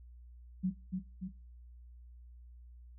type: tone with echo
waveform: sine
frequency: 185 Hz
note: F#3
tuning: in tune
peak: -28 dBFS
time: 0.63-0.71 s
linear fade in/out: 20 ms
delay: 290 ms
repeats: 2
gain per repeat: -4 dB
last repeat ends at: 1.29 s
effects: noise-tail reverb RT60 0.3 s tail -17 dB re dry + added 60 Hz sine -51 dBFS peak until 2.98 s